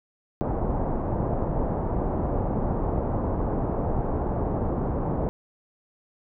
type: low-pass noise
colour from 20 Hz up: pink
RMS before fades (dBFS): -26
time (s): 0.41-5.29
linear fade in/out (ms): 0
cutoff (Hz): 890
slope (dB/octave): 24
effects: none